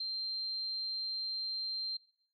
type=tone; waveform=sine; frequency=4155 Hz; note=C8; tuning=13 cents flat; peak=-34 dBFS; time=0-1.97 s; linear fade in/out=5 ms; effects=noise-tail reverb RT60 0.6 s tail -18 dB re dry + MP3 96 kbps